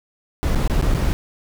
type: noise with dropouts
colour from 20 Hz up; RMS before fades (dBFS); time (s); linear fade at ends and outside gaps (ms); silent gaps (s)
brown; -18; 0.43-1.13; 0; 0.548-0.556 / 0.677-0.698 / 0.814-0.824 / 0.941-0.947
effects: none